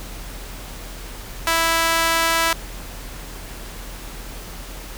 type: tone with high-pass filter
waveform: sawtooth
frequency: 329.6 Hz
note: E4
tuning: in tune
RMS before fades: -19 dBFS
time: 1.47-2.53 s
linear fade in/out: 2 ms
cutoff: 1100 Hz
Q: 1
effects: added 42 Hz sine -34 dBFS peak until 4.97 s + pink hiss -37 dBFS RMS until 4.97 s

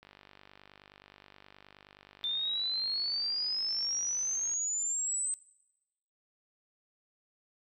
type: click train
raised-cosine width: 0.3 ms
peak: -36 dBFS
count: 224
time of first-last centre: 0.03-4.535 s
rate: 49.5 Hz
type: exponential sweep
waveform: sine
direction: up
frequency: 3560 to 8240 Hz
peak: -30 dBFS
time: 2.24-5.34 s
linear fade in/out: 0 ms
effects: noise-tail reverb RT60 0.9 s tail -20 dB re dry

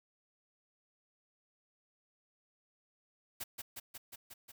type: noise with echo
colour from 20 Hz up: white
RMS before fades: -41 dBFS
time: 3.4-3.44 s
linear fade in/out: 10 ms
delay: 180 ms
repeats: 6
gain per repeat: -2 dB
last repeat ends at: 4.52 s
effects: none

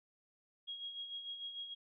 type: tone with tremolo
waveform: sine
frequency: 3288 Hz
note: G#7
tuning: 18 cents flat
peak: -40 dBFS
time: 0.67-1.75 s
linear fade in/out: 20 ms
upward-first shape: sine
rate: 6.7 Hz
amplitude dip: 55%
effects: none

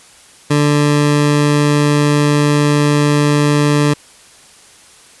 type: tone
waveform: 20% pulse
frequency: 146.83 Hz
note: D3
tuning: in tune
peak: -5 dBFS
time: 0.5-3.94 s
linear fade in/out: 10 ms
effects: white hiss -43 dBFS RMS until 5.2 s + resampled to 24000 Hz

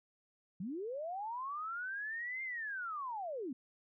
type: linear two-way sweep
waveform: sine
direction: up then down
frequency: 164.7 to 2117 to 232.7 Hz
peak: -38 dBFS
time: 0.6-3.53 s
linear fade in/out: 5 ms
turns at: 2.43 s
effects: none

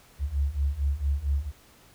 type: beating tone pair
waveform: sine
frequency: 68 / 72.4 Hz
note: C#2 / D2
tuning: -33 / -24 cents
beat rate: 4.4 Hz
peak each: -28 / -26 dBFS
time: 0.19-1.52 s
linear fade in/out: 50 ms
effects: pink hiss -56 dBFS RMS until 1.94 s

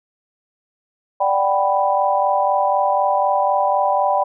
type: chord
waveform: sine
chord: G major seventh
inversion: second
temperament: equal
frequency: 587.3 / 740 / 784 / 987.8 Hz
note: D5 / F#5 / G5 / B5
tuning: 0 / 0 / 0 / 0 cents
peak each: -20 / -24 / -18 / -20 dBFS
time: 1.2-4.24 s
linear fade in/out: 10 ms
effects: none

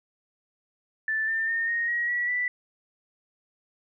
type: tone with pitch steps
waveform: sine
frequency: 1760 / 1793.9 / 1828.4 / 1863.6 / 1899.4 / 1936 / 1973.3 Hz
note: A6 / A6 / A#6 / A#6 / A#6 / B6 / B6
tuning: 0 / +33 / -34 / -1 / +32 / -35 / -2 cents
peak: -24 dBFS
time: 1.08-2.48 s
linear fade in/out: 2 ms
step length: 200 ms
effects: none

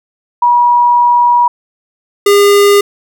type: tone pair in turn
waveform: sine / square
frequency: 964 / 405.3 Hz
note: B5 / G#4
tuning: -42 / -42 cents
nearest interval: octave + minor third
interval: 1500 cents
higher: first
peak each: -5 dBFS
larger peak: neither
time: 0.42-1.48 / 2.26-2.81 s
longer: first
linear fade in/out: 5 ms
effects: none

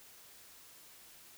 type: silence
effects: white hiss -57 dBFS RMS until 1.37 s

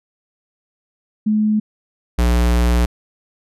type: tone pair in turn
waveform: sine / square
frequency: 213.6 / 59.71 Hz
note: G#3 / A#1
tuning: +49 / +42 cents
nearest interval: octave + minor seventh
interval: 2207 cents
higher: first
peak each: -13 dBFS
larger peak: neither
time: 1.26-1.6 / 2.18-2.86 s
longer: second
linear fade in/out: 10 ms
effects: resampled to 32000 Hz

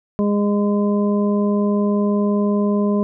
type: harmonic tone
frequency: 205.1 Hz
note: G#3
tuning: 21 cents flat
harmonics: 1 / 2 / 3 / 5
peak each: -16 / -22 / -26 / -30 dBFS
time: 0.19-3.03 s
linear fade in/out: 0 ms
effects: none

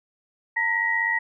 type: tone cluster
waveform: sine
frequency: 906 / 1899 / 1995 Hz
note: A#5 / A#6 / B6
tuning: -50 / +32 / +17 cents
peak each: -29 / -22 / -28 dBFS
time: 0.56-1.19 s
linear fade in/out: 10 ms
effects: none

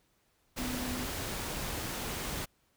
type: tone in noise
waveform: sine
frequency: 250 Hz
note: B3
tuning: 21 cents sharp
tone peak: -37 dBFS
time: 0.58-1.06 s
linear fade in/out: 20 ms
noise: pink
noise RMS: -37 dBFS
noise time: 0.56-2.46 s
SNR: -3 dB
effects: pink hiss -72 dBFS RMS until 2.76 s

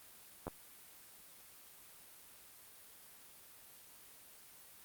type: clicks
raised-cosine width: 1 ms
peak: -26 dBFS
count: 2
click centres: 0.469 / 0.48 s
effects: white hiss -58 dBFS RMS until 4.84 s + Opus 32 kbps

